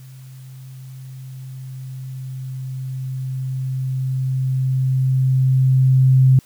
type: tone with level ramp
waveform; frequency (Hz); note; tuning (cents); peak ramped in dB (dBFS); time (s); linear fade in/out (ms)
sine; 130.81; C3; 0; -37 to -8; 0-6.39; 2
effects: white hiss -52 dBFS RMS until 6.45 s

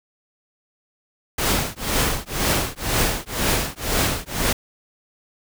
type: noise with tremolo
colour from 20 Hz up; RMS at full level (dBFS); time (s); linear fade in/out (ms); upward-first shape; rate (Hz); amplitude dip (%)
pink; -18; 1.38-4.53; 5; triangle; 2; 100
effects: none

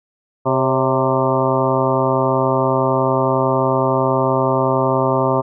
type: harmonic tone with a mistuned harmonic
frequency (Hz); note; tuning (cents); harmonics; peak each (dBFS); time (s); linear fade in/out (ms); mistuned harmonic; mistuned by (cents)
130.81; C3; 0; 1 / 2 / 3 / 4 / 5 / 6 / 7 / 8 / 9; -22 / -23 / -21 / -21 / -21 / -29 / -22 / -24 / -25; 0.45-5.42; 20; 4; +55
effects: none

